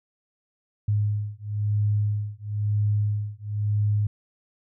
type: beating tone pair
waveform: sine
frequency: 103.83 / 104.83 Hz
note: G#2 / G#2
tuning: 0 / +17 cents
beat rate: 1 Hz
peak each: -25 / -25 dBFS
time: 0.88-4.07 s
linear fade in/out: 5 ms
effects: none